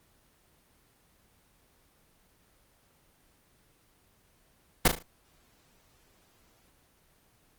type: noise with echo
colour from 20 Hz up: pink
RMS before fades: -18 dBFS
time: 4.85-4.88 s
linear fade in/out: 5 ms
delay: 37 ms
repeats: 4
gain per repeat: -8 dB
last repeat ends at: 5.028 s
effects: pink hiss -65 dBFS RMS until 7.58 s + Opus 24 kbps